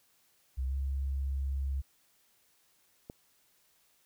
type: tone with pitch glide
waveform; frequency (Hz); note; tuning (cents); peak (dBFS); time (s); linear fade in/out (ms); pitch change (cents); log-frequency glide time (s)
sine; 65.1 to 68.02; C2 to C#2; -8 to -32; -30; 0.57-1.82; 20; +76; 0.67-0.74
type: click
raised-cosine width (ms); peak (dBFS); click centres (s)
2; -29; 3.099
effects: white hiss -69 dBFS RMS until 4.05 s

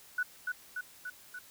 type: tone with echo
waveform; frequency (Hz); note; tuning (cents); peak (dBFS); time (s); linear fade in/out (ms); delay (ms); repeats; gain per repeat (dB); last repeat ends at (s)
sine; 1480; F#6; 0; -28; 0.18-0.23; 5; 290; 4; -3; 1.39
effects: white hiss -56 dBFS RMS until 1.5 s

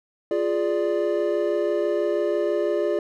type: chord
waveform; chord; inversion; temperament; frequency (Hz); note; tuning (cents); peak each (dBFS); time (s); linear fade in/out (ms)
triangle; D diminished; first; equal; 349.2 / 415.3 / 587.3; F4 / Ab4 / D5; 0 / 0 / 0; -23; 0.31-2.99; 2
effects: none

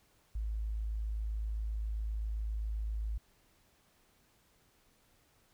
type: tone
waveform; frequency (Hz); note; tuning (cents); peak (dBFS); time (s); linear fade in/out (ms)
sine; 53.8; A1; -38; -33; 0.35-3.18; 5
effects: pink hiss -69 dBFS RMS until 5.53 s

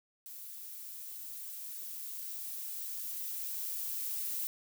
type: noise with level ramp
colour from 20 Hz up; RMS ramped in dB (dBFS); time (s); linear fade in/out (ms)
violet; -47 to -36; 0.26-4.47; 0
effects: none

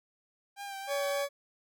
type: tone with vibrato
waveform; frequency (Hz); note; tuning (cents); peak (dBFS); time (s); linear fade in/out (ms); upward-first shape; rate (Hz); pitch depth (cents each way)
sawtooth; 792; G5; +18; -35; 0.56-1.26; 50; sine; 3.4; 29
type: tone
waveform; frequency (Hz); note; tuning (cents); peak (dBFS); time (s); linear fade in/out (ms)
40% pulse; 565; C#5; +33; -29; 0.87-1.29; 50
effects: none

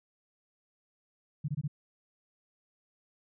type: tone bursts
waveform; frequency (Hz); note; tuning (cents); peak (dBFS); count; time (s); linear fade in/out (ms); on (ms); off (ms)
sine; 146.83; D3; 0; -29; 4; 1.44-1.679; 10; 44; 21
effects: none

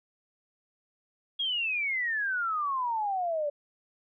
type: exponential sweep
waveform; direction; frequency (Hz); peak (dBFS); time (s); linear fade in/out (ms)
sine; down; 3322 to 570; -27; 1.39-3.5; 10
effects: none

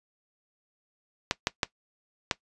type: clicks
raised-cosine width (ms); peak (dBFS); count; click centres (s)
0.2; -6; 4; 1.311 / 1.471 / 1.632 / 2.312
effects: noise-tail reverb RT60 0.1 s tail -19 dB re dry + resampled to 24000 Hz

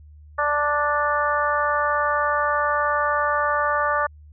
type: harmonic tone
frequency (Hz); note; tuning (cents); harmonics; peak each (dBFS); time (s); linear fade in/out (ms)
293.7; D4; 0; 2 / 3 / 4 / 5 / 6; -25 / -27 / -22 / -27 / -28; 0.38-4.07; 10
effects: added 75 Hz sine -43 dBFS peak until 4.32 s

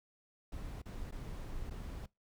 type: noise with dropouts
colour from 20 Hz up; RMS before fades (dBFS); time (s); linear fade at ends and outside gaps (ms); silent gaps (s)
brown; -43; 0.52-2.06; 5; 0.819-0.856 / 1.111-1.122 / 1.699-1.707
effects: noise-tail reverb RT60 0.2 s tail -22 dB re dry

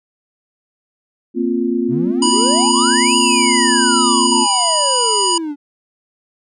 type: chord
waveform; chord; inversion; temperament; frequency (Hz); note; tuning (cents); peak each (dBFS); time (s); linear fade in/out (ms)
sine; Bb suspended second; none; equal; 233.1 / 261.6 / 349.2; Bb3 / C4 / F4; 0 / 0 / 0; -19; 1.34-4.47; 50
type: exponential two-way sweep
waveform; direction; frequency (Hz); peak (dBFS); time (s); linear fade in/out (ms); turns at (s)
triangle; up then down; 120 to 2960 to 281.3; -18; 1.88-5.56; 50; 3.17
type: harmonic tone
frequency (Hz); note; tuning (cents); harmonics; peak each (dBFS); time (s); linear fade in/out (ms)
979; B5; -15; 1 / 3 / 5 / 7 / 9; -17 / -20 / -20 / -21 / -21; 2.22-5.38; 5
effects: none

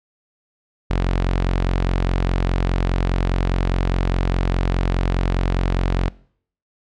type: tone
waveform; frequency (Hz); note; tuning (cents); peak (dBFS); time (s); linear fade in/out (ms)
sawtooth; 44.88; F1; +48; -13; 0.9-6.09; 10
effects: noise-tail reverb RT60 0.6 s tail -23 dB re dry + low-pass 4000 Hz 12 dB/octave

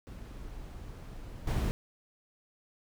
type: noise with level steps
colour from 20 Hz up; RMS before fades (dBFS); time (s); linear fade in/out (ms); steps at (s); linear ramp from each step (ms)
brown; -44 / -29; 0.07-1.71; 0; 1.47; 5
effects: none

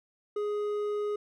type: tone with hard clipping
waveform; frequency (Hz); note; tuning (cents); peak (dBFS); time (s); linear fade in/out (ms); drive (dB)
triangle; 416; G#4; +3; -30; 0.36-1.16; 5; 9
effects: none

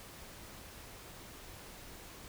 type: silence
effects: pink hiss -51 dBFS RMS until 2.28 s

